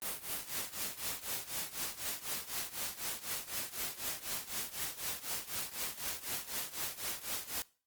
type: noise with tremolo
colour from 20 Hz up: white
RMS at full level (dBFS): -36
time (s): 0.02-7.62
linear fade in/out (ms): 0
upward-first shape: triangle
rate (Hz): 4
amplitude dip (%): 90
effects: noise-tail reverb RT60 0.4 s tail -22 dB re dry + Opus 32 kbps